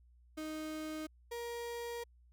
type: tone pair in turn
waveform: 35% pulse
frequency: 311.1 / 472.1 Hz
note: D#4 / A#4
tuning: 0 / +22 cents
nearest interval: perfect fifth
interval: 722 cents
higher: second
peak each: -38 / -38 dBFS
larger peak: neither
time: 0.37-1.07 / 1.31-2.04 s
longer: second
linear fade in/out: 10 ms
effects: added 60 Hz sine -61 dBFS peak until 2.32 s